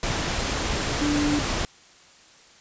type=tone in noise; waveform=sine; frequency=293.7 Hz; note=D4; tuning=in tune; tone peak=-21 dBFS; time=1.01-1.39 s; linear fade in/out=0 ms; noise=pink; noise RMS=-26 dBFS; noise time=0.03-1.65 s; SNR=+2 dB; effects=white hiss -52 dBFS RMS until 2.6 s + resampled to 16000 Hz